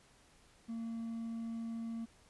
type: tone with hard clipping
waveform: triangle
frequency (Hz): 228.4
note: A#3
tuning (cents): -35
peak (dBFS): -39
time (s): 0.68-2.06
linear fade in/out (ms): 20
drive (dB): 5
effects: pink hiss -65 dBFS RMS until 2.29 s + resampled to 24000 Hz